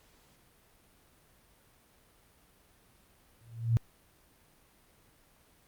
sine tone with exponential growth, 115.5 Hz, A#2, 16 cents flat, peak -19 dBFS, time 3.41-3.77 s, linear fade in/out 0 ms, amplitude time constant 77 ms, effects pink hiss -64 dBFS RMS until 5.67 s + Opus 48 kbps

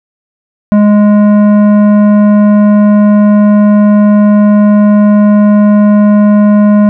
triangle tone with tanh clipping, 207.7 Hz, G#3, in tune, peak -4 dBFS, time 0.72-6.89 s, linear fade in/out 0 ms, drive 16 dB, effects none

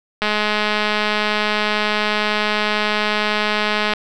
click train, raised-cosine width 0.3 ms, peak -3 dBFS, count 785, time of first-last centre 0.22-3.936 s, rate 211 Hz, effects none

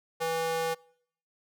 square tone with high-pass filter, 163.7 Hz, E3, 12 cents flat, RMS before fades -30 dBFS, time 0.2-0.75 s, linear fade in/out 20 ms, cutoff 580 Hz, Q 2.1, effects noise-tail reverb RT60 0.7 s tail -26 dB re dry

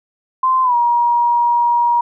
sine tone with pitch glide, 1038 to 951.9 Hz, C6 to A#5, -14 to +36 cents, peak -11 dBFS, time 0.43-2.01 s, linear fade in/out 5 ms, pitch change -150 cents, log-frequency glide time 0.63-0.75 s, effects none

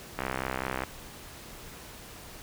click train, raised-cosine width 0.5 ms, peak -15 dBFS, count 43, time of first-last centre 0.19-0.836 s, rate 65 Hz, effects pink hiss -46 dBFS RMS until 2.42 s

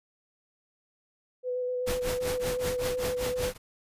sine tone with vibrato, 499.5 Hz, B4, 20 cents sharp, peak -28 dBFS, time 1.43-3.53 s, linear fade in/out 50 ms, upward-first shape square, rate 7.9 Hz, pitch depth 11 cents each way
pink noise with tremolo, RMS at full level -31 dBFS, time 1.86-3.58 s, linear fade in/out 20 ms, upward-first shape triangle, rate 5.2 Hz, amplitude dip 100%
effects resampled to 32000 Hz

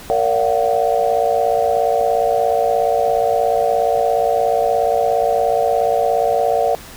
sine tone cluster, 462.2 / 573 / 691 / 748 Hz, A#4 / D5 / F5 / F#5, -15 / -43 / -19 / +19 cents, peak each -19 dBFS, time 0.1-6.75 s, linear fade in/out 0 ms, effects pink hiss -37 dBFS RMS until 6.96 s

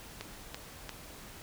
clicks, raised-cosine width 0.2 ms, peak -21 dBFS, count 3, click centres 0.21 / 0.545 / 0.893 s, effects pink hiss -49 dBFS RMS until 1.42 s

